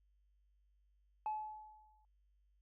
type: tone with exponential decay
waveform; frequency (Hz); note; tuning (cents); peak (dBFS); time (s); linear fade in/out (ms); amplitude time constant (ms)
sine; 858; A5; -44; -33; 1.26-2.05; 1; 170
effects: tanh soft clip ceiling -33 dBFS + added 50 Hz sine -70 dBFS peak until 2.61 s